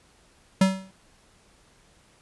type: tone with exponential decay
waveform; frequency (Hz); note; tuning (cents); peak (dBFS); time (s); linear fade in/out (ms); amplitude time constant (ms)
square; 190.5; G3; -49; -14; 0.61-0.91; 5; 65
effects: pink hiss -59 dBFS RMS until 2.21 s + resampled to 24000 Hz